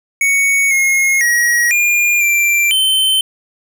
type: tone with pitch steps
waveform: square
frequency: 2226 / 2156 / 1902 / 2412 / 2358 / 3082 Hz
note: C#7 / C#7 / A#6 / D7 / D7 / G7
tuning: +7 / -49 / +34 / +46 / +6 / -30 cents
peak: -11 dBFS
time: 0.21-3.21 s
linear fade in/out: 2 ms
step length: 500 ms
effects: none